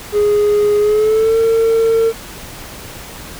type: tone with pitch glide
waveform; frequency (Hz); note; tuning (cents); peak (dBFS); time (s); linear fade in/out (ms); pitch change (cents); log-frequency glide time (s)
triangle; 415.3 to 452.9; G#4 to A#4; 0 to -50; -7; 0.12-2.13; 50; +150; 0.79-1.38
effects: tanh soft clip ceiling -4 dBFS + pink hiss -32 dBFS RMS until 3.39 s